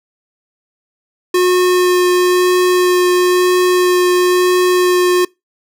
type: tone with vibrato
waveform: square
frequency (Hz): 361.2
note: F#4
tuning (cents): -42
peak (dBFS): -10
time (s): 1.34-5.25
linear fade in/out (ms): 5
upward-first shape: sine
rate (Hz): 1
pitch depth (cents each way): 8
effects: noise-tail reverb RT60 0.2 s tail -24 dB re dry